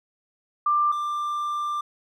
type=tone pair in turn; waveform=sine / triangle; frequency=1186 / 1186 Hz; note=D6 / D6; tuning=+17 / +17 cents; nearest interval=unison; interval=0 cents; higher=neither; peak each=-18 / -23 dBFS; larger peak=first; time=0.66-0.92 / 0.92-1.81 s; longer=second; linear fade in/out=5 ms; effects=none